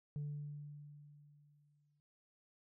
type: tone with exponential decay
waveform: sine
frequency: 146.5 Hz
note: D3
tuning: 4 cents flat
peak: -36 dBFS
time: 0.16-2 s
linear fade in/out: 0 ms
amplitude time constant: 400 ms
effects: tanh soft clip ceiling -37 dBFS